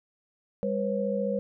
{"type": "tone cluster", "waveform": "sine", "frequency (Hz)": [200.7, 489.4, 544], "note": ["G3", "B4", "C#5"], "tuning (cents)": [41, -16, -33], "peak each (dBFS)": -30, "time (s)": [0.63, 1.39], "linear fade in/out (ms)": 0, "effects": []}